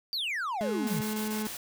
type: exponential sweep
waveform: triangle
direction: down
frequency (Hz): 4798 to 130.81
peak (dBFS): -28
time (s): 0.13-1.01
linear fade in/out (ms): 0
type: tone with pitch glide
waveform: 35% pulse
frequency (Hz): 212.1 to 214.6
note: G#3 to A3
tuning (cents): +37 to -43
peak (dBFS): -29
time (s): 0.61-1.47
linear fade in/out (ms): 0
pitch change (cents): +20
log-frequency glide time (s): 0.88-0.97
type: noise bursts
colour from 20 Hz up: white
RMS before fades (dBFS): -39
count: 5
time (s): 0.87-1.57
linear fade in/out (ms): 2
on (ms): 120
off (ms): 25
effects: none